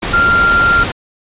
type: tone in noise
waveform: sine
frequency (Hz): 1389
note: F6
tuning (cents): -10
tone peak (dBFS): -8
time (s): 0.13-0.84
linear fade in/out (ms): 10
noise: pink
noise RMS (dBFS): -18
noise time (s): 0.02-0.92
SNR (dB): +7
effects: resampled to 8000 Hz

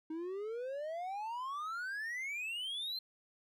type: exponential sweep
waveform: triangle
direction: up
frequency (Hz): 310.7 to 4186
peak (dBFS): -36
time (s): 0.1-2.99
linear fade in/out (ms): 5
effects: none

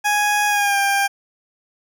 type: tone with pitch glide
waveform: 20% pulse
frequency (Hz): 830.6 to 796.8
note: G#5 to G5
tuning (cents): 0 to +28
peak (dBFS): -11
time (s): 0.04-1.08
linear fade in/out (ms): 20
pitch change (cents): -72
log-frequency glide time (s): 0.48-0.78
effects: none

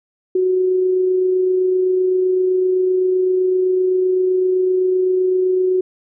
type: tone with amplitude modulation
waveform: sine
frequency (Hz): 370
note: F#4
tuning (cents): 0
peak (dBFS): -12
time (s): 0.35-5.81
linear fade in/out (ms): 5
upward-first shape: sine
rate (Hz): 27.8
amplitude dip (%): 25
effects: none

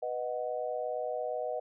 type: chord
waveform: sine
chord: B major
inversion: none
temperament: equal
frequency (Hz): 493.9 / 622.3 / 740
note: B4 / D#5 / F#5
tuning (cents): 0 / 0 / 0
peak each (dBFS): -36 / -35 / -38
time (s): 0.02-1.6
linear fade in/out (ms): 10
effects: none

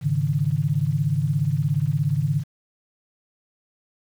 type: chord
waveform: sine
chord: Ab suspended fourth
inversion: none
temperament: equal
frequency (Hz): 103.83 / 138.59 / 155.56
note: Ab2 / Db3 / Eb3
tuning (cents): 0 / 0 / 0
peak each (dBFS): -28 / -22 / -23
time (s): 0.01-2.44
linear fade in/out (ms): 50
effects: 8-bit

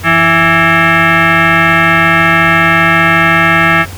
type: tone with frequency modulation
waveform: sine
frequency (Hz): 166.6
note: E3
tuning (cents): +19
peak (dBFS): -5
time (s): 0.03-3.86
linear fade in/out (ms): 50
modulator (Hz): 496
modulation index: 4.5
effects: added 92 Hz sine -25 dBFS peak until 3.97 s + pink hiss -30 dBFS RMS until 3.97 s

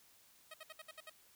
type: tone bursts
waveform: 10% pulse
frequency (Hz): 630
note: D#5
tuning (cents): +21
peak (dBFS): -40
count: 7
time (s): 0.51-1.098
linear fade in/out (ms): 5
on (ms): 30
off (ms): 63
effects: white hiss -66 dBFS RMS until 1.35 s

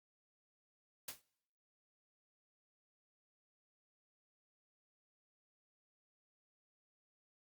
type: noise with exponential decay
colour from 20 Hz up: white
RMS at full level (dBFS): -40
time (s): 1.08-1.22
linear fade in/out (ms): 5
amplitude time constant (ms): 30
effects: noise-tail reverb RT60 0.8 s tail -25 dB re dry + Opus 48 kbps

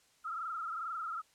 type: tone with frequency modulation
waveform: sine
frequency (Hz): 1318.5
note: E6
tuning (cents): 0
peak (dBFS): -36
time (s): 0.24-1.22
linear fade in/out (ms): 20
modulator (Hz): 22.3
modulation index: 3.1
effects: white hiss -68 dBFS RMS until 1.34 s + low-pass 9000 Hz 12 dB/octave

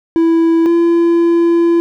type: tone pair in turn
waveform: triangle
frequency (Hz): 330.2 / 338.9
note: E4 / E4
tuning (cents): +3 / +48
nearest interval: unison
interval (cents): 45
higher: second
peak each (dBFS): -6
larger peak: neither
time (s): 0.16-0.66 / 0.66-1.8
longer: second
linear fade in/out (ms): 0
effects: none

